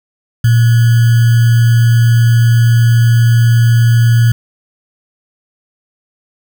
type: tone with sample-and-hold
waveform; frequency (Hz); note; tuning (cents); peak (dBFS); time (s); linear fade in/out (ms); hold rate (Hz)
sine; 116.54; A#2; 0; -5; 0.44-4.32; 5; 1575
effects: none